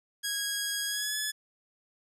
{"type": "tone with pitch glide", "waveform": "10% pulse", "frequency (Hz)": [1649, 1713.1], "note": ["G#6", "A6"], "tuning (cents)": [-13, -47], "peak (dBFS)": -21, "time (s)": [0.23, 1.32], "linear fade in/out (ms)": 20, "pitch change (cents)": 66, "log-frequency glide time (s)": [0.86, 1.16], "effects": []}